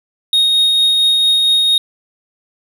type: tone with tremolo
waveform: triangle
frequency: 3729 Hz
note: A#7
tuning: in tune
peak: -7 dBFS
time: 0.33-1.78 s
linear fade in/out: 2 ms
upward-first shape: triangle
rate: 4.4 Hz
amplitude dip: 25%
effects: none